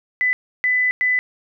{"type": "tone bursts at uneven times", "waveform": "sine", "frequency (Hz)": 2000, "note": "B6", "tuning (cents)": 21, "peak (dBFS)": -15, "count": 3, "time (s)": [[0.21, 0.33], [0.64, 0.91], [1.01, 1.19]], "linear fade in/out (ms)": 0, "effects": []}